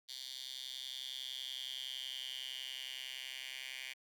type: tone with high-pass filter sweep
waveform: 10% pulse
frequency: 130.81 Hz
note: C3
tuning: in tune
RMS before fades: -45 dBFS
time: 0.08-3.94 s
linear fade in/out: 20 ms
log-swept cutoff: 3900 to 2500 Hz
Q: 6.5
effects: none